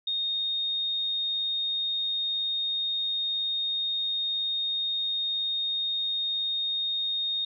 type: tone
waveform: sine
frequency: 3699 Hz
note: A#7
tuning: 14 cents flat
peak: -26 dBFS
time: 0.07-7.45 s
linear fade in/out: 5 ms
effects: none